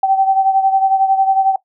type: beating tone pair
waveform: sine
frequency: 771 / 782 Hz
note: G5 / G5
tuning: -29 / -4 cents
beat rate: 11 Hz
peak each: -11 / -17 dBFS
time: 0.03-1.56 s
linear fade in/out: 5 ms
effects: noise-tail reverb RT60 0.1 s tail -19 dB re dry